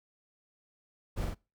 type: noise with echo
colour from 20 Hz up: brown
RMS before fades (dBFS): -33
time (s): 1.16-1.26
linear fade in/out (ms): 20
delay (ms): 44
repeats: 2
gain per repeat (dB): -2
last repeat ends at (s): 1.348
effects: noise-tail reverb RT60 0.3 s tail -24 dB re dry